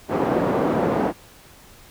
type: band-pass noise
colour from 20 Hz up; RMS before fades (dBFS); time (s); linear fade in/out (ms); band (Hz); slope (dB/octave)
pink; -21; 0.08-1.13; 50; 230 to 750; 12
effects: pink hiss -48 dBFS RMS until 1.9 s